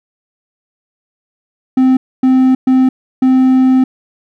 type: tone bursts at uneven times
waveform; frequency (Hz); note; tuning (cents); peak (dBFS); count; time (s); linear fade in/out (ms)
triangle; 259.4; C4; -15; -4; 4; 1.77-1.97 / 2.23-2.55 / 2.67-2.89 / 3.22-3.84; 5
effects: none